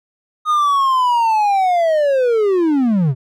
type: linear sweep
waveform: triangle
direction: down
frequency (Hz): 1244.5 to 120.7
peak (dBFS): -10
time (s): 0.45-3.15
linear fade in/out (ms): 50
effects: none